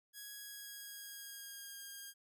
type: tone with pitch glide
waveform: 5% pulse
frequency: 1661.2 to 1617.6 Hz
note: G#6 to G#6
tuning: 0 to -46 cents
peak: -37 dBFS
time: 0.13-2.14 s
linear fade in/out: 50 ms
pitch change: -46 cents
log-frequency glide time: 0.32-1.85 s
effects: none